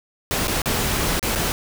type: noise with dropouts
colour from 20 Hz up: pink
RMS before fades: -22 dBFS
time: 0.31-1.52 s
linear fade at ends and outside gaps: 0 ms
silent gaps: 0.472-0.48 / 0.618-0.658 / 1.195-1.228 / 1.352-1.358 s
effects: none